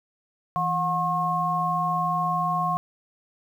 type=tone cluster; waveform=sine; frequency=166.1 / 723 / 1080 Hz; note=E3 / F#5 / C#6; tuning=+13 / -40 / -45 cents; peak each=-30 / -27 / -24 dBFS; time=0.56-2.77 s; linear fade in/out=0 ms; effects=9-bit